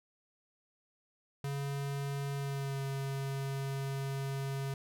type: tone with pitch glide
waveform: square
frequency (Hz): 140 to 136.8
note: C#3 to C#3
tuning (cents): +18 to -23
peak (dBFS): -35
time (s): 1.44-4.74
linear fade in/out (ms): 2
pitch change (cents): -41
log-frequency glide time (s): 2.36-2.81
effects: none